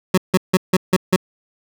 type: tone bursts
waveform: 25% pulse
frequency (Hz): 185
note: F#3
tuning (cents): 0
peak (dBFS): -7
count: 6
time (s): 0.14-1.162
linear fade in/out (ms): 5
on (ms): 37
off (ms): 160
effects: none